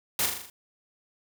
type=noise with echo; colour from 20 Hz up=white; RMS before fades=-26 dBFS; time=0.19-0.26 s; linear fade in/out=2 ms; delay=40 ms; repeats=6; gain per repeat=-4 dB; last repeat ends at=0.5 s; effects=none